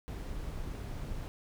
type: noise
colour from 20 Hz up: brown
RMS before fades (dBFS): -39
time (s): 0.08-1.28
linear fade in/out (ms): 0
effects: none